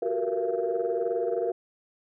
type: tone cluster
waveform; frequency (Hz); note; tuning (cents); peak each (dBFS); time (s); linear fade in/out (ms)
sine; 360.2 / 383.1 / 456.7 / 475.8 / 677; F#4 / G4 / A#4 / A#4 / E5; -46 / -40 / -36 / +35 / +46; -33 / -32 / -31 / -28 / -32; 0.02-1.52; 5
effects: tanh soft clip ceiling -17 dBFS